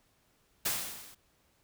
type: noise with level ramp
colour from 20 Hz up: white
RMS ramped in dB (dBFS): -29 to -55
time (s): 0.65-1.15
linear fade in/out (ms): 10
effects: pink hiss -70 dBFS RMS until 1.63 s

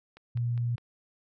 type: click train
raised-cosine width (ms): 0.3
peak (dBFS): -34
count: 4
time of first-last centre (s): 0.17-0.781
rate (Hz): 4.91
type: tone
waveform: sine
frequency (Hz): 119.4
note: A#2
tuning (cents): +42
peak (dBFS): -26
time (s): 0.35-0.76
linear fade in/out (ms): 10
effects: none

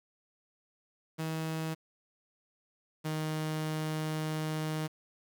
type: tone pair in turn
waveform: sawtooth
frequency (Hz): 159.7 / 155.87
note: D#3 / D#3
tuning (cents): +45 / +3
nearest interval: unison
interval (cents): 42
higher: first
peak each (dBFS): -29 / -28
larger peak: second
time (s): 1.18-1.75 / 3.04-4.88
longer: second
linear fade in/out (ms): 20
effects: 9-bit

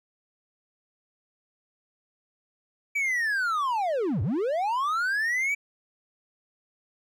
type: linear two-way sweep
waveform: triangle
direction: down then up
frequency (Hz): 2320 to 82.41 to 2320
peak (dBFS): -22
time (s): 2.95-5.55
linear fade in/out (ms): 10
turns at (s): 4.22
effects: none

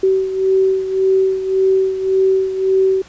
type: beating tone pair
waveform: sine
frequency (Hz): 381 / 382.8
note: G4 / G4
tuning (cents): -49 / -41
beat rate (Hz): 1.8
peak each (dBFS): -13 / -19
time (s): 0.03-3.02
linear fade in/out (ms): 5
effects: pink hiss -43 dBFS RMS until 3.08 s + resampled to 16000 Hz

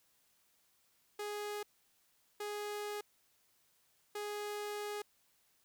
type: tone bursts at uneven times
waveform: sawtooth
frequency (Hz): 415.3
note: G#4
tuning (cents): 0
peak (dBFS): -35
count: 3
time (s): 1.19-1.63 / 2.4-3.01 / 4.15-5.02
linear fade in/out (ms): 5
effects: white hiss -73 dBFS RMS until 5.64 s

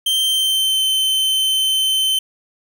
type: tone with pitch glide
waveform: 45% pulse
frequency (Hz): 3136 to 3082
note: G7 to G7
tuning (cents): 0 to -30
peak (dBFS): -15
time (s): 0.06-2.19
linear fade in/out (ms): 5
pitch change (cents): -30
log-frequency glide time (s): 0.22-0.83
effects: none

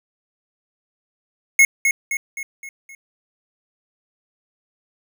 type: tone with echo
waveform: square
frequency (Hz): 2174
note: C#7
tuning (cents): -34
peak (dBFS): -9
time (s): 1.59-1.65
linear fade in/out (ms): 2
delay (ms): 260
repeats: 5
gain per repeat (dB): -6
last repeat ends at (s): 2.95
effects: none

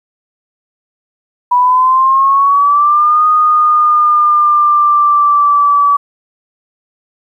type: linear two-way sweep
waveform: sine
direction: up then down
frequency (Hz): 977 to 1237 to 1145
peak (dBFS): -6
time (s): 1.51-5.97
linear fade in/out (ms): 10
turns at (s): 3.27
effects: 8-bit

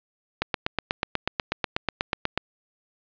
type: click train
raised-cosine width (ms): 0.3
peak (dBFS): -7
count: 17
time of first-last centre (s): 0.42-2.376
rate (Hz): 8.18
effects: resampled to 11025 Hz + 8-bit

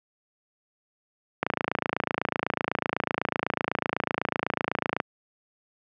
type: click train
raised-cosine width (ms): 0.5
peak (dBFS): -8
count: 101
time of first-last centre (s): 1.43-5.001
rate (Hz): 28
effects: high-pass 150 Hz 12 dB/octave

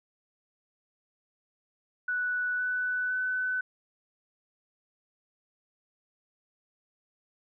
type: tone with pitch steps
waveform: sine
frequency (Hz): 1480 / 1492.9 / 1505.9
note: F#6 / F#6 / F#6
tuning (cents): 0 / +15 / +30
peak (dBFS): -27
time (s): 2.08-3.61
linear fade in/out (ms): 5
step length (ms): 510
effects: none

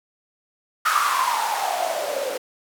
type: noise with band-pass filter sweep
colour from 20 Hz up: blue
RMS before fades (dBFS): -23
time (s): 0.85-2.38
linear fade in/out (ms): 10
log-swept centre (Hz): 1300 to 490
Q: 9.3
effects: none

